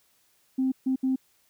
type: tone bursts at uneven times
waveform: sine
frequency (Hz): 261.9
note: C4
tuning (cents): +2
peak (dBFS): -21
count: 3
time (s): 0.58-0.72 / 0.86-0.96 / 1.03-1.16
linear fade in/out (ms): 10
effects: tanh soft clip ceiling -17 dBFS + white hiss -66 dBFS RMS until 1.49 s